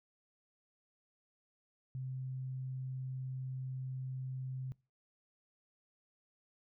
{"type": "tone", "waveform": "sine", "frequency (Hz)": 130.3, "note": "C3", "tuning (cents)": -7, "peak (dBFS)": -38, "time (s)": [1.95, 4.72], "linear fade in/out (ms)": 0, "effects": ["noise-tail reverb RT60 0.3 s tail -23 dB re dry"]}